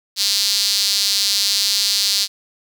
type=tone with high-pass filter; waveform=sawtooth; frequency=200.8 Hz; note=G3; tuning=42 cents sharp; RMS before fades=-18 dBFS; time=0.16-2.28 s; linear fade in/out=50 ms; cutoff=4400 Hz; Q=3.9; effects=none